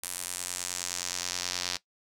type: tone with band-pass filter sweep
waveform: sawtooth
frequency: 89.5 Hz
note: F2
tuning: 43 cents sharp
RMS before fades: -35 dBFS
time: 0.03-1.77 s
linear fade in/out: 5 ms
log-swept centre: 10000 to 4900 Hz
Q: 1.8
effects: noise-tail reverb RT60 0.1 s tail -17 dB re dry